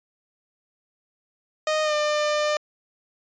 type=tone with pitch glide; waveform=sawtooth; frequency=619 to 599.6 Hz; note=D#5 to D5; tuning=-9 to +36 cents; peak=-17 dBFS; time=1.67-2.57 s; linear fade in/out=2 ms; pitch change=-55 cents; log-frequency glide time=1.83-1.94 s; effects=resampled to 16000 Hz